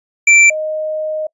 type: tone pair in turn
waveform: square / sine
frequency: 2343 / 620.6 Hz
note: D7 / D#5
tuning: -5 / -5 cents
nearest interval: octave + major seventh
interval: 2300 cents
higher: first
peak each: -6 / -17 dBFS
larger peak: first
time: 0.27-0.5 / 0.5-1.27 s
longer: second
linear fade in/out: 5 ms
effects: noise-tail reverb RT60 0.1 s tail -26 dB re dry + resampled to 24000 Hz